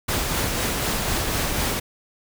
pink noise with tremolo, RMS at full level -23 dBFS, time 0.08-1.8 s, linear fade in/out 10 ms, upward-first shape sine, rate 4 Hz, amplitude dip 25%, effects none

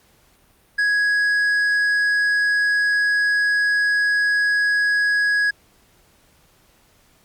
sine tone with tanh clipping, 1665 Hz, G#6, 4 cents sharp, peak -17 dBFS, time 0.78-5.51 s, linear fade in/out 10 ms, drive 6 dB, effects pink hiss -57 dBFS RMS until 7.24 s + Opus 48 kbps

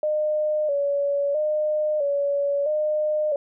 sine tone with vibrato, 587.3 Hz, D5, in tune, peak -20 dBFS, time 0.03-3.36 s, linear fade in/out 2 ms, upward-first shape square, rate 0.76 Hz, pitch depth 62 cents each way, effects none

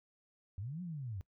sine linear two-way sweep, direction up then down, 86.8 to 185 to 86.8 Hz, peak -39 dBFS, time 0.58-1.21 s, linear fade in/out 0 ms, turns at 0.82 s, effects noise-tail reverb RT60 0.1 s tail -20 dB re dry

